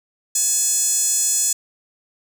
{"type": "tone with high-pass filter", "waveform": "sawtooth", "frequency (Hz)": 853, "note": "G#5", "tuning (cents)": 46, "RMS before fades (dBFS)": -19, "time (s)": [0.35, 1.53], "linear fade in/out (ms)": 5, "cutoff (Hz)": 7200, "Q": 5.4, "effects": []}